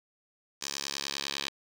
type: tone with band-pass filter sweep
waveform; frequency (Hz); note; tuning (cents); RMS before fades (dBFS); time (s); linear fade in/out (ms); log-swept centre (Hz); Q
10% pulse; 70; C#2; +18; -36; 0.61-1.49; 10; 5800 to 3800; 2
effects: none